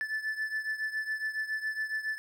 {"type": "beating tone pair", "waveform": "triangle", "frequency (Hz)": [1746, 1753.2], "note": ["A6", "A6"], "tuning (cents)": [-14, -7], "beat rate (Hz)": 7.2, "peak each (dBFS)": [-31, -35], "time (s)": [0.01, 2.18], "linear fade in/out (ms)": 0, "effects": []}